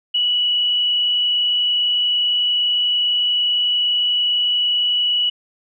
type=tone with frequency modulation; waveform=sine; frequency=2940 Hz; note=F#7; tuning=12 cents flat; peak=-15 dBFS; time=0.14-5.3 s; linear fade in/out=10 ms; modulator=31.2 Hz; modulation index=1; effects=none